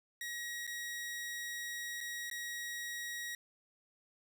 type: tone with dropouts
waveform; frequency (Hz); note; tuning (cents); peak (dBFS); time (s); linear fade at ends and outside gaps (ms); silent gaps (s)
sawtooth; 1900; A#6; +33; -36; 0.21-3.35; 2; 0.668-0.675 / 2.006-2.01 / 2.3-2.312
effects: none